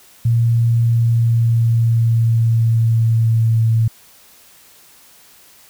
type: tone with pitch glide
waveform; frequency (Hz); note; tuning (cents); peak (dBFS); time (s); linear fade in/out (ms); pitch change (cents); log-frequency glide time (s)
sine; 116.54 to 112.96; A#2 to A2; 0 to +46; -11; 0.25-3.88; 5; -54; 0.8-3.68
effects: white hiss -47 dBFS RMS until 5.69 s